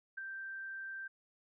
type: tone with ADSR envelope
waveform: sine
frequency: 1568 Hz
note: G6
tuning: in tune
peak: -36 dBFS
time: 0.17-1.08 s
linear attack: 13 ms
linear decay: 4 ms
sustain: -5 dB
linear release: 11 ms
effects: none